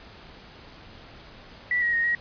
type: tone with pitch steps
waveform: sine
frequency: 1959 / 1898 / 1863 / 1898 Hz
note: B6 / A#6 / A#6 / A#6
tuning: -15 / +31 / -2 / +31 cents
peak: -21 dBFS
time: 1.71-2.15 s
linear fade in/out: 2 ms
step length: 110 ms
effects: pink hiss -47 dBFS RMS until 2.2 s + resampled to 11025 Hz